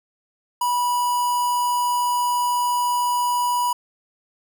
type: tone with notch filter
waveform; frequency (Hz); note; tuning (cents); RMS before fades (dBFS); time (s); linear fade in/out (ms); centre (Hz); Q
square; 977; B5; -19; -21; 0.61-3.73; 5; 3600; 1.2
effects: none